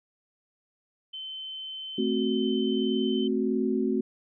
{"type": "tone", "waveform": "sine", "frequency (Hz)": 3073, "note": "G7", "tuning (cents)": -35, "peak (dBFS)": -35, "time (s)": [1.13, 3.28], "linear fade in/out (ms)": 10}
{"type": "chord", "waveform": "sine", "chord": "F# diminished", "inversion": "first", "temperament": "equal", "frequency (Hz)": [220, 261.6, 370], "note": ["A3", "C4", "F#4"], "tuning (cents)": [0, 0, 0], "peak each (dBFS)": -28, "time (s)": [1.98, 4.01], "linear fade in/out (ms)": 5}
{"effects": []}